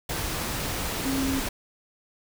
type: tone in noise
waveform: sine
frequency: 268.8 Hz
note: C4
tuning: 47 cents sharp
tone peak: -25 dBFS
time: 1.05-1.4 s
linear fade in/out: 5 ms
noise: pink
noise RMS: -30 dBFS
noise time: 0.09-1.49 s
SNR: +2 dB
effects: none